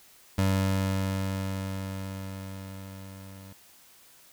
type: tone with level ramp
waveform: 25% pulse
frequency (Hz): 96.1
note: G2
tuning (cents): -34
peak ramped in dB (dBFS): -18 to -41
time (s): 0.38-3.53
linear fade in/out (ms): 5
effects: white hiss -56 dBFS RMS until 4.32 s